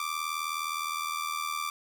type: tone with amplitude modulation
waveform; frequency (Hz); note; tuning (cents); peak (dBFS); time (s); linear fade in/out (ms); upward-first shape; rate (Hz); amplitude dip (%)
sawtooth; 1175; D6; +1; -24; 0-1.7; 2; sine; 79.5; 70
effects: none